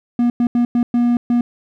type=tone bursts at uneven times; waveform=triangle; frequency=240.1 Hz; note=B3; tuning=49 cents flat; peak=-10 dBFS; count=6; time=0.19-0.3 / 0.4-0.47 / 0.55-0.65 / 0.75-0.83 / 0.94-1.17 / 1.3-1.41 s; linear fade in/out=2 ms; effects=none